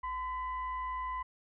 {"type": "tone with frequency modulation", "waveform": "sine", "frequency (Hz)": 1020, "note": "C6", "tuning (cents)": -44, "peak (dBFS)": -34, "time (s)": [0.03, 1.23], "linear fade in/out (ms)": 10, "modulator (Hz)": 964, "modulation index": 0.5, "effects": []}